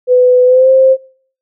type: tone with pitch glide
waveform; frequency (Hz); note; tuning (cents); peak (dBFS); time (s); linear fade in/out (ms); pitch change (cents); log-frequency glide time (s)
sine; 500 to 526.7; B4 to C5; +21 to +11; -4; 0.07-0.97; 50; +90; 0.45-0.7
effects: noise-tail reverb RT60 0.6 s tail -26 dB re dry